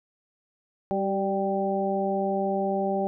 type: harmonic tone with a mistuned harmonic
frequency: 196 Hz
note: G3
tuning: in tune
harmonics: 1 / 2 / 3 / 4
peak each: -29 / -29 / -29 / -29 dBFS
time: 0.91-3.07 s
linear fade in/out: 0 ms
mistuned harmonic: 2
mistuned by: -27 cents
effects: none